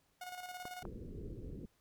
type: tone with tremolo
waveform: sawtooth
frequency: 725 Hz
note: F#5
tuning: 35 cents flat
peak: -39 dBFS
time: 0.21-0.83 s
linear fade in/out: 5 ms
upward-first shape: square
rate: 18 Hz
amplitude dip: 50%
type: clicks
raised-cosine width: 1 ms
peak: -31 dBFS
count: 2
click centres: 0.654 / 0.853 s
type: low-pass noise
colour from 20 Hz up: pink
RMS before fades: -46 dBFS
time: 0.82-1.66 s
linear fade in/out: 10 ms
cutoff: 470 Hz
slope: 48 dB/octave
effects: pink hiss -75 dBFS RMS until 1.8 s